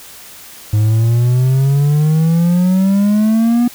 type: exponential sweep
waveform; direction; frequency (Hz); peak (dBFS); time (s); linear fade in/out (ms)
triangle; up; 104.7 to 244.1; -7; 0.73-3.68; 5
effects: white hiss -36 dBFS RMS until 3.74 s

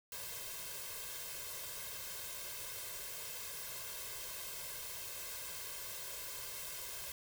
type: noise with comb filter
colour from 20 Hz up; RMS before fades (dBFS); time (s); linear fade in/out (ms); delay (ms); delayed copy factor
white; -45; 0.12-7.12; 2; 1.9; +0.9
effects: none

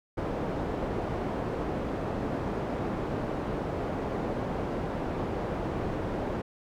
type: low-pass noise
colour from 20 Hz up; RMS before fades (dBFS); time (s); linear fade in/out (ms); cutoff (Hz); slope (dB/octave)
white; -32; 0.17-6.42; 10; 560; 12
effects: none

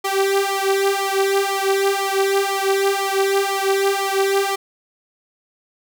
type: tone with flanger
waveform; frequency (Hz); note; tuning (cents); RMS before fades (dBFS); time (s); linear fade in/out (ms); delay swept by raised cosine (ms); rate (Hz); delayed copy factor
sawtooth; 392; G4; 0; -19; 0.04-4.56; 10; 0.92 to 3.12; 2; +0.95
effects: none

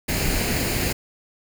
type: noise with comb filter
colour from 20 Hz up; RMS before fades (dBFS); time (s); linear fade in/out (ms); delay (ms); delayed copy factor
pink; -23; 0.08-0.93; 10; 0.43; +0.5
effects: none

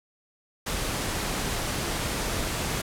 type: noise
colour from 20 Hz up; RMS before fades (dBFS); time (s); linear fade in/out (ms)
pink; -29; 0.66-2.82; 10
effects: low-pass 12000 Hz 12 dB/octave

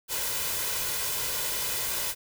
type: noise with comb filter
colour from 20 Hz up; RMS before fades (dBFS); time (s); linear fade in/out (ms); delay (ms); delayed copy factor
white; -30; 0.08-2.15; 50; 2; +0.55
effects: none

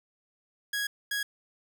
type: tone bursts at uneven times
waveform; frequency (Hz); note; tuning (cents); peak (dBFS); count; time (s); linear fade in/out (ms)
sawtooth; 1657; G#6; -4; -25; 2; 0.73-0.87 / 1.11-1.23; 5
effects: none

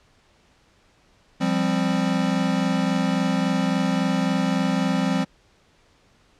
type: chord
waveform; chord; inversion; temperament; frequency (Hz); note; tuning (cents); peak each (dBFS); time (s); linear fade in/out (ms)
square; F suspended second; none; equal with one note detuned; 174.61 / 198.28 / 261.6; F3 / G3 / C4; 0 / +20 / 0; -25; 1.4-5.25; 20
effects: pink hiss -59 dBFS RMS until 6.39 s + low-pass 6000 Hz 12 dB/octave

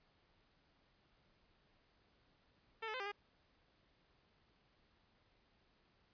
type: tone with pitch steps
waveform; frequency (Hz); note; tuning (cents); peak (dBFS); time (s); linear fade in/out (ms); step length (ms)
10% pulse; 447.9 / 432.6 / 513 / 398.6 / 409.1; A4 / A4 / C5 / G4 / G#4; +31 / -29 / -34 / +29 / -26; -33; 2.82-3.12; 10; 60
effects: pink hiss -74 dBFS RMS until 6.13 s + resampled to 11025 Hz

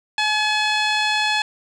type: tone with low-pass filter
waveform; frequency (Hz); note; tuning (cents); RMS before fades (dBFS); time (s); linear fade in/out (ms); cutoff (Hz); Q
15% pulse; 852; G#5; +44; -20; 0.18-1.42; 2; 5100; 2.1
effects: none

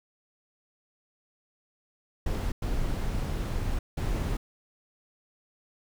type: noise bursts at uneven times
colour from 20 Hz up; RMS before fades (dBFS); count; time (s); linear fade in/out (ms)
brown; -29; 3; 2.26-2.52 / 2.62-3.79 / 3.97-4.37; 5
effects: none

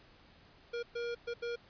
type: tone bursts at uneven times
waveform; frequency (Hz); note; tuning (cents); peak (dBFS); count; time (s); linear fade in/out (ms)
square; 473.4; A#4; +27; -36; 4; 0.73-0.83 / 0.95-1.15 / 1.27-1.34 / 1.42-1.56; 10
effects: pink hiss -61 dBFS RMS until 1.69 s + resampled to 11025 Hz

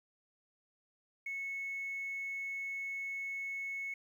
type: tone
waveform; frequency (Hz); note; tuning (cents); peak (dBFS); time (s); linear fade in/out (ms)
sine; 2200; C#7; -14; -36; 1.26-3.94; 5
effects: tanh soft clip ceiling -32 dBFS + 11-bit

